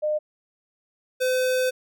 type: tone pair in turn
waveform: sine / square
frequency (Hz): 607 / 510.4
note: D#5 / C5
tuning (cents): -43 / -43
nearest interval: minor third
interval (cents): 300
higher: first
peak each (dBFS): -21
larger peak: neither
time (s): 0.02-0.19 / 1.2-1.71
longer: second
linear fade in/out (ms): 20
effects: none